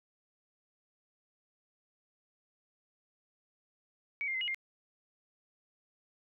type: tone with pitch steps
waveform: sine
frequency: 2263 / 2114 / 2059 / 2894 / 2115 Hz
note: C#7 / C7 / C7 / F#7 / C7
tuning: +35 / +17 / -28 / -39 / +18 cents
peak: -32 dBFS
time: 4.21-4.545 s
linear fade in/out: 0 ms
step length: 67 ms
effects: none